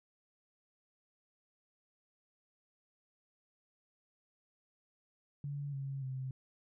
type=tone with pitch steps; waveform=sine; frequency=142.9 / 136.92 / 131.19 Hz; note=D3 / C#3 / C3; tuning=-47 / -21 / +5 cents; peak=-37 dBFS; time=5.44-6.31 s; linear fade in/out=2 ms; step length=290 ms; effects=none